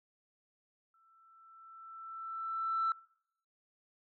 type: tone with exponential growth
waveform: sine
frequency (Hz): 1331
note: E6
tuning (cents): +16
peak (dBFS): -27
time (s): 0.94-2.92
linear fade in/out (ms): 2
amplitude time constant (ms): 430
effects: noise-tail reverb RT60 0.7 s tail -23 dB re dry + tanh soft clip ceiling -25 dBFS